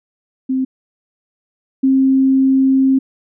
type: tone pair in turn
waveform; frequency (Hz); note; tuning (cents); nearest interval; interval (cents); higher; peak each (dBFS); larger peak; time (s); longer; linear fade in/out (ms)
sine; 261.6 / 266.3; C4 / C4; 0 / +31; unison; 31; second; -14 / -9; second; 0.49-0.65 / 1.83-2.99; second; 10
effects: none